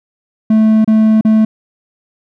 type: tone with dropouts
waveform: triangle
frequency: 218.4 Hz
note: A3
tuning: 13 cents flat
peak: -4 dBFS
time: 0.5-1.45 s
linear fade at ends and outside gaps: 5 ms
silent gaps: 0.846-0.876 / 1.211-1.249 s
effects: none